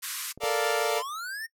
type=band-pass noise; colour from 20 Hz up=white; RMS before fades=-35 dBFS; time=0.02-0.33 s; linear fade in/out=20 ms; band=1000 to 14000 Hz; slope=96 dB/octave
type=clicks; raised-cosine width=2 ms; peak=-30 dBFS; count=2; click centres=0.376 / 0.436 s
type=chord; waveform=sawtooth; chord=Bb major seventh; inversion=third; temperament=equal; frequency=440 / 466.2 / 587.3 / 698.5 Hz; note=A4 / Bb4 / D5 / F5; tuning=0 / 0 / 0 / 0 cents; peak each=-25 / -27 / -26 / -27 dBFS; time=0.4-1.03 s; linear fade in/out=50 ms
type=linear sweep; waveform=square; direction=up; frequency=932.3 to 1860 Hz; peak=-34 dBFS; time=0.97-1.47 s; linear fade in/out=20 ms
effects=noise-tail reverb RT60 0.1 s tail -21 dB re dry